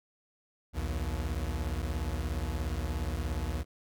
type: beating tone pair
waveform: 40% pulse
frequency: 61.6 / 78.6 Hz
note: B1 / D#2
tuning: -4 / +18 cents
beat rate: 17 Hz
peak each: -33 / -33 dBFS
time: 0.73-3.65 s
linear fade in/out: 50 ms
effects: none